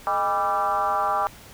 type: tone with frequency modulation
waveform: sine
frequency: 989 Hz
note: B5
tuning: 2 cents sharp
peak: -20 dBFS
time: 0.07-1.27 s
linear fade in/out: 0 ms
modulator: 185 Hz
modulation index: 1.8
effects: pink hiss -46 dBFS RMS until 1.53 s